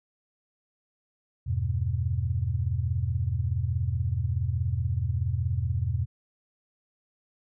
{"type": "chord", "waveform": "sine", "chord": "E minor", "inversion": "none", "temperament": "just", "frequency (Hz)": [82.41, 98.89, 123.61], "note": ["E2", "G2", "B2"], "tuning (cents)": [0, 16, 2], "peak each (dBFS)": -29, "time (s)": [1.46, 6.06], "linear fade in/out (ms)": 20, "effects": []}